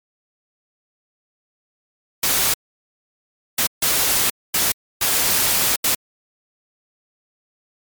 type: noise bursts at uneven times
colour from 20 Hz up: white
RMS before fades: -18 dBFS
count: 6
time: 2.23-2.54 / 3.58-3.67 / 3.82-4.3 / 4.54-4.72 / 5.01-5.76 / 5.84-5.95 s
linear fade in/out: 5 ms
effects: MP3 96 kbps